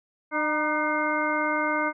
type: harmonic tone with a mistuned harmonic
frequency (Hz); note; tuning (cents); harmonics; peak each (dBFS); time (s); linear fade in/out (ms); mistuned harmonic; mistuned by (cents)
302.9; D#4; -46; 1 / 2 / 3 / 4 / 5 / 7; -30 / -30 / -30 / -30 / -30 / -30; 0.31-1.93; 50; 3; +57
effects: none